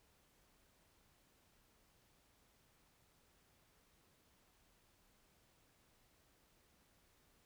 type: silence
effects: pink hiss -73 dBFS RMS until 7.45 s